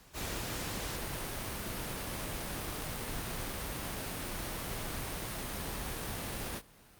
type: noise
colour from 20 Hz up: pink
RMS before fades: -38 dBFS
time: 0.13-6.62 s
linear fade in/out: 50 ms
effects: pink hiss -59 dBFS RMS until 6.99 s + Opus 48 kbps